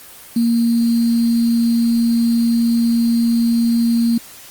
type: tone with sample-and-hold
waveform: sine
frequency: 233.1 Hz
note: A#3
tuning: in tune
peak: -12 dBFS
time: 0.36-4.18 s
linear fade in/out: 5 ms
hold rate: 4410 Hz
effects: white hiss -39 dBFS RMS until 4.5 s + Opus 24 kbps